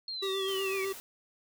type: linear sweep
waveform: sine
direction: down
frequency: 4305 to 2183 Hz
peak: -35 dBFS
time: 0.08-0.85 s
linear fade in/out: 2 ms
type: tone with vibrato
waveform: square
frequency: 386.3 Hz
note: G4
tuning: 25 cents flat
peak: -32 dBFS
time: 0.22-0.93 s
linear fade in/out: 10 ms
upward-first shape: sine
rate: 8 Hz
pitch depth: 24 cents each way
type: noise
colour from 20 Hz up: white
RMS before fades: -46 dBFS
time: 0.48-1 s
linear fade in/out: 0 ms
effects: none